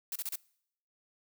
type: noise bursts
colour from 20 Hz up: blue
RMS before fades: -36 dBFS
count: 4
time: 0.12-0.357 s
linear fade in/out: 2 ms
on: 36 ms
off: 31 ms
effects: noise-tail reverb RT60 0.7 s tail -24 dB re dry